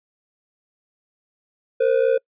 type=ring-modulated tone; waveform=triangle; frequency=493.9 Hz; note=B4; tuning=in tune; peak=-10 dBFS; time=1.8-2.18 s; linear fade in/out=10 ms; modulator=32.6 Hz; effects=noise-tail reverb RT60 0.1 s tail -26 dB re dry + resampled to 8000 Hz